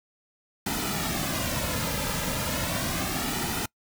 pink noise with flanger, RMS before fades -29 dBFS, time 0.66-3.66 s, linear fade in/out 5 ms, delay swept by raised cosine 1.8 to 2.74 ms, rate 0.34 Hz, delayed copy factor -0.65, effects noise-tail reverb RT60 0.1 s tail -25 dB re dry

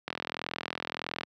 click train, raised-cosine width 0.3 ms, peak -16 dBFS, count 49, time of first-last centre 0.08-1.234 s, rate 41.6 Hz, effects high-pass 150 Hz 12 dB/octave

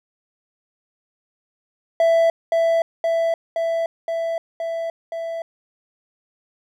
triangle tone with echo, 663 Hz, E5, 10 cents sharp, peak -11 dBFS, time 2-2.3 s, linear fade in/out 2 ms, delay 520 ms, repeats 6, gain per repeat -2 dB, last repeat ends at 5.42 s, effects none

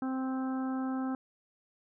harmonic tone, 261.6 Hz, C4, in tune, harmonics 1 / 2 / 3 / 4 / 5 / 6, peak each -31 / -46 / -42 / -48 / -45 / -51 dBFS, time 0.02-1.15 s, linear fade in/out 2 ms, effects none

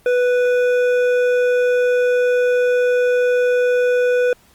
triangle tone with hard clipping, 493.9 Hz, B4, in tune, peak -15 dBFS, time 0.06-4.33 s, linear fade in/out 2 ms, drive 13 dB, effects pink hiss -53 dBFS RMS until 4.54 s + Opus 32 kbps

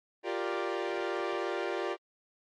sawtooth chord, G minor seventh, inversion third, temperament equal, 349.2 / 392 / 466.2 / 587.3 Hz, F4 / G4 / Bb4 / D5, 0 / 0 / 0 / 0 cents, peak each -32 / -32 / -34 / -34 dBFS, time 0.23-1.97 s, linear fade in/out 50 ms, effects low-pass 3000 Hz 12 dB/octave + AAC 64 kbps

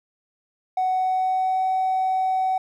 triangle tone with pitch glide, 745 to 753.7 Hz, F#5 to F#5, +12 to +32 cents, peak -16 dBFS, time 0.77-2.58 s, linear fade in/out 5 ms, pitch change +20 cents, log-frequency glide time 0.88-1.67 s, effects tanh soft clip ceiling -16 dBFS

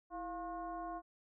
sine tone with frequency modulation, 703 Hz, F5, 11 cents sharp, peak -40 dBFS, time 0.1-1.02 s, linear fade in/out 50 ms, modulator 373 Hz, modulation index 1.1, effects none

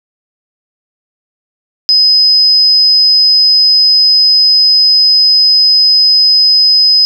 sine tone, 5040 Hz, D#8, 21 cents sharp, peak -4 dBFS, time 1.89-7.05 s, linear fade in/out 0 ms, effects 7-bit

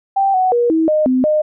sine tone with pitch steps, 783 / 744 / 478.4 / 321.9 / 614 / 256.3 / 611 Hz, G5 / F#5 / A#4 / E4 / D#5 / C4 / D#5, -2 / +9 / +45 / -41 / -23 / -36 / -32 cents, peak -11 dBFS, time 0.16-1.42 s, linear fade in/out 10 ms, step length 180 ms, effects none

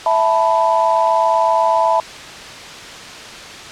sine chord, E suspended fourth, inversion none, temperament equal, 659.3 / 880 / 987.8 Hz, E5 / A5 / B5, 0 / 0 / 0 cents, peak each -16 dBFS, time 0.06-2 s, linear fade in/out 2 ms, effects white hiss -32 dBFS RMS until 3.71 s + low-pass 5000 Hz 12 dB/octave

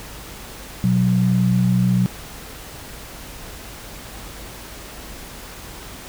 sine tone pair together, 123.47 / 184.36 Hz, B2 / F#3, 0 / -6 cents, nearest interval perfect fifth, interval 694 cents, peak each -18 / -16 dBFS, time 0.84-2.06 s, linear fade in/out 0 ms, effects added 50 Hz sine -42 dBFS peak until 6.08 s + pink hiss -37 dBFS RMS until 6.08 s

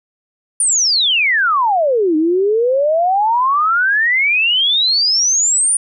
sine exponential two-way sweep, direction down then up, 9610 to 303.5 to 9610 Hz, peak -11 dBFS, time 0.6-5.77 s, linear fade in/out 2 ms, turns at 2.16 s, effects none

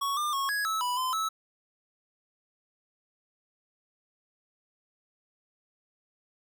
square tone with pitch steps, 1114 / 1199 / 1096 / 1666 / 1301 / 986 / 1026 / 1300 Hz, C#6 / D6 / C#6 / G#6 / E6 / B5 / C6 / E6, +8 / +36 / -20 / +5 / -23 / -3 / -34 / -24 cents, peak -28 dBFS, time 0.01-1.29 s, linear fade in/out 10 ms, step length 160 ms, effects none

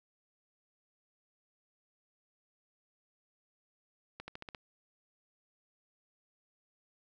accelerating click train, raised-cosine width 0.3 ms, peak -27 dBFS, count 6, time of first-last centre 4.2-4.548 s, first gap 80 ms, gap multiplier 0.93, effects none

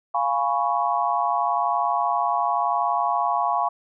sine chord, C# dominant seventh, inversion first, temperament equal, 698.5 / 830.6 / 987.8 / 1108.7 Hz, E#5 / G#5 / B5 / C#6, 0 / 0 / 0 / 0 cents, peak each -25 / -25 / -26 / -25 dBFS, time 0.14-3.69 s, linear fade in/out 10 ms, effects none

